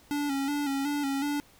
square tone with vibrato, 282.2 Hz, C#4, 31 cents sharp, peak -28 dBFS, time 0.11-1.4 s, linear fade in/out 0 ms, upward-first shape square, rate 2.7 Hz, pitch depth 48 cents each way, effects pink hiss -58 dBFS RMS until 1.59 s

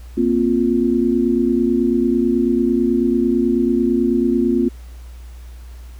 sine chord, Bb suspended second, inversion none, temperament just, 233.1 / 262.2 / 349.6 Hz, Bb3 / C4 / F4, 0 / +4 / +2 cents, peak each -18 dBFS, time 0.17-4.69 s, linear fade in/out 10 ms, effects added 60 Hz sine -33 dBFS peak until 5.99 s + pink hiss -50 dBFS RMS until 5.99 s

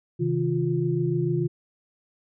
sine tone cluster, 133.5 / 160.3 / 351.5 Hz, C3 / E3 / F4, +35 / -48 / +11 cents, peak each -26 dBFS, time 0.19-1.48 s, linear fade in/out 20 ms, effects none

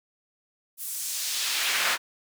brown noise with high-pass filter sweep, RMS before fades -28 dBFS, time 0.77-1.98 s, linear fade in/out 50 ms, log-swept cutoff 12000 to 1400 Hz, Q 1, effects none

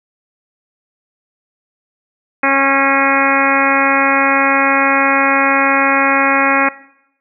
harmonic tone with a mistuned harmonic, 273.9 Hz, C#4, 21 cents flat, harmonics 1 / 2 / 3 / 4 / 5 / 6 / 7 / 8 / 9, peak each -19 / -19 / -19 / -19 / -19 / -19 / -19 / -19 / -19 dBFS, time 2.43-6.69 s, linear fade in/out 5 ms, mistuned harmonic 8, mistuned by -15 cents, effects noise-tail reverb RT60 0.8 s tail -20 dB re dry

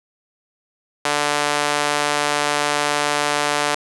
sawtooth tone with high-pass filter, 146.83 Hz, D3, in tune, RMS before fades -20 dBFS, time 1.05-3.75 s, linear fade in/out 2 ms, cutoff 700 Hz, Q 0.79, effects resampled to 24000 Hz + 7-bit

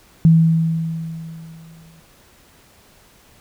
sine tone with exponential decay, 163.1 Hz, E3, 18 cents flat, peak -6 dBFS, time 0.25-2 s, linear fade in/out 0 ms, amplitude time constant 380 ms, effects pink hiss -51 dBFS RMS until 3.4 s

